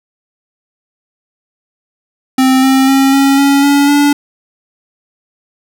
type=tone with pitch steps; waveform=square; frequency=261.4 / 265.7 / 270 / 274.4 / 278.9 / 283.4 / 288 Hz; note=C4 / C4 / C#4 / C#4 / C#4 / C#4 / D4; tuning=-1 / +27 / -45 / -17 / +11 / +38 / -34 cents; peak=-7 dBFS; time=2.38-4.13 s; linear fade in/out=5 ms; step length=250 ms; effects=none